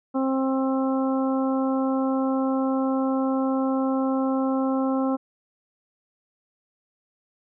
harmonic tone, 265.2 Hz, C4, 23 cents sharp, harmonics 1 / 2 / 3 / 4 / 5, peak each -22 / -28 / -32 / -34 / -36 dBFS, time 0.14-5.17 s, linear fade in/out 20 ms, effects none

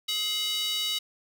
square tone with high-pass filter, 422.7 Hz, G#4, 31 cents sharp, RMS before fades -29 dBFS, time 0.08-0.99 s, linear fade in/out 10 ms, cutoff 3400 Hz, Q 5.7, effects none

